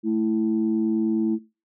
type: tone pair together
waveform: sine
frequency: 220 / 329.6 Hz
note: A3 / E4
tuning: 0 / 0 cents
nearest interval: perfect fifth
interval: 700 cents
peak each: -22 dBFS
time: 0.03-1.39 s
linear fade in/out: 50 ms
effects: noise-tail reverb RT60 0.3 s tail -21 dB re dry + tanh soft clip ceiling -13 dBFS